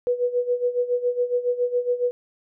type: tone with tremolo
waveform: sine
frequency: 490 Hz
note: B4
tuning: 14 cents flat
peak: -17 dBFS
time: 0.07-2.11 s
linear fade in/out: 0 ms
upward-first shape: sine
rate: 7.2 Hz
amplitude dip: 80%
effects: none